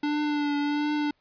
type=tone with vibrato; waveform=square; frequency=293.7 Hz; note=D4; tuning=in tune; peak=-25 dBFS; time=0.03-1.11 s; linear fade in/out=5 ms; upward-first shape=triangle; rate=1.4 Hz; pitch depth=32 cents each way; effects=pink hiss -70 dBFS RMS until 1.2 s + resampled to 11025 Hz